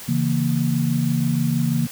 sine chord, A# diminished, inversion first, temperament equal, 138.59 / 164.81 / 233.1 Hz, C#3 / E3 / A#3, 0 / 0 / 0 cents, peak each -22 dBFS, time 0.08-1.87 s, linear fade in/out 10 ms, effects white hiss -37 dBFS RMS until 1.91 s

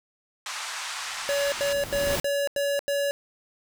pink band-pass noise, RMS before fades -34 dBFS, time 0.46-1.73 s, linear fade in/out 2 ms, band 930 to 8500 Hz, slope 24 dB/octave
pink noise with exponential growth, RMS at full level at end -27 dBFS, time 0.95-2.2 s, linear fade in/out 1 ms, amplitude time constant 270 ms
square tone bursts, 566 Hz, C#5, 36 cents sharp, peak -24 dBFS, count 6, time 1.29-3.11 s, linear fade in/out 0 ms, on 230 ms, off 88 ms
effects none

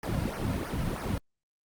brown noise with flanger, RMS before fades -31 dBFS, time 0.03-1.18 s, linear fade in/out 2 ms, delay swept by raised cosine 0.25 to 2.65 ms, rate 3.1 Hz, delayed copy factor -0.9, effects Opus 48 kbps

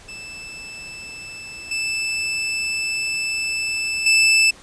sawtooth tone with level steps, 2637 Hz, E7, in tune, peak -30 / -18 / -9 dBFS, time 0.08-4.51 s, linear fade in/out 10 ms, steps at 1.71 / 4.06 s, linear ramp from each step 5 ms, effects pink hiss -45 dBFS RMS until 4.62 s + resampled to 22050 Hz

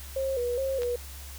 sine tone with vibrato, 510 Hz, C5, 44 cents flat, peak -26 dBFS, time 0.16-0.96 s, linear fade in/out 5 ms, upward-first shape square, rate 2.4 Hz, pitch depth 87 cents each way
clicks, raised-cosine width 0.2 ms, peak -22 dBFS, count 2, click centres 0.82 / 0.833 s
effects added 69 Hz sine -41 dBFS peak until 1.38 s + white hiss -46 dBFS RMS until 1.38 s

